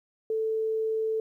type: tone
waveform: sine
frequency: 441.2 Hz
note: A4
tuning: 5 cents sharp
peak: -25 dBFS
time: 0.3-1.2 s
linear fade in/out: 2 ms
effects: 11-bit